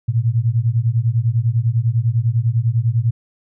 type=beating tone pair; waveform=sine; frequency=111.1 / 121.1 Hz; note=A2 / B2; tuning=+17 / -34 cents; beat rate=10 Hz; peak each=-17 dBFS; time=0.08-3.11 s; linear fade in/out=10 ms; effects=none